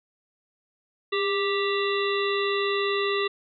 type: harmonic tone with a mistuned harmonic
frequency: 392.4 Hz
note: G4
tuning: 2 cents sharp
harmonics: 1 / 3 / 5 / 7 / 9 / 10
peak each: -25 / -30 / -32 / -33 / -35 / -35 dBFS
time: 1.12-3.28 s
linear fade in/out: 10 ms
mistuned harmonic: 1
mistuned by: +42 cents
effects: none